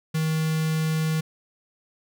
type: tone with notch filter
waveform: square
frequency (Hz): 158.2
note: D#3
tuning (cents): +29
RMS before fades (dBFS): -24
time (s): 0.14-1.21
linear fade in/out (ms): 10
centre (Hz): 670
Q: 0.85
effects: none